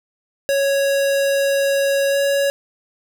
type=tone with pitch glide; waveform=square; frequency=554 to 558.8 Hz; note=C#5 to C#5; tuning=-1 to +14 cents; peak=-16 dBFS; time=0.49-2.5 s; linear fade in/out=0 ms; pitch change=+15 cents; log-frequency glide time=2.1-2.17 s; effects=none